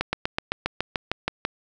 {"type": "slowing click train", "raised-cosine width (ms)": 0.3, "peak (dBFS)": -7, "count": 11, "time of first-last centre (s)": [0.01, 1.451], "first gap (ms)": 120, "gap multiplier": 1.04, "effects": []}